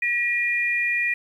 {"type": "tone pair together", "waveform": "sine", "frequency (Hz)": [1921, 2420], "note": ["B6", "D#7"], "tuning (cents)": [-48, -49], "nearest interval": "major third", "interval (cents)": 399, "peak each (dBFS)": -23, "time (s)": [0.02, 1.14], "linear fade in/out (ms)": 5, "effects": ["9-bit"]}